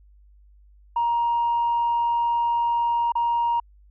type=tone with dropouts; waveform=sine; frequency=941 Hz; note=A#5; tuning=16 cents sharp; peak=-18 dBFS; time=0.96-3.6 s; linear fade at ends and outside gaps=5 ms; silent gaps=3.121-3.153 s; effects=tanh soft clip ceiling -16 dBFS + added 50 Hz sine -50 dBFS peak until 3.9 s